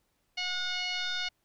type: tone with frequency modulation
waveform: sine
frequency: 727 Hz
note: F#5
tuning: 31 cents flat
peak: -30 dBFS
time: 0.37-1.29 s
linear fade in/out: 10 ms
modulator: 726 Hz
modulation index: 5.7
effects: pink hiss -75 dBFS RMS until 1.44 s